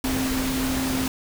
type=tone in noise; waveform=sine; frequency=261.6 Hz; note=C4; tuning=in tune; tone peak=-24 dBFS; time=0.04-1.08 s; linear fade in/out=2 ms; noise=pink; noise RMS=-28 dBFS; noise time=0.04-1.08 s; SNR=+1 dB; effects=none